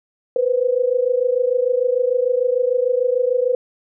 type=tone pair together; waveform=sine; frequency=486.2 / 512.9 Hz; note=B4 / C5; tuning=-27 / -35 cents; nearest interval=minor second; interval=92 cents; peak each=-18 dBFS; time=0.36-3.55 s; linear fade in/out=2 ms; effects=none